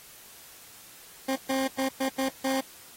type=tone bursts at uneven times; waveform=20% pulse; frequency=266.1 Hz; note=C4; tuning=29 cents sharp; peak=-20 dBFS; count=6; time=1.28-1.36 / 1.49-1.68 / 1.78-1.89 / 2-2.09 / 2.18-2.29 / 2.44-2.61 s; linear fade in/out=10 ms; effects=white hiss -50 dBFS RMS until 2.96 s + AAC 48 kbps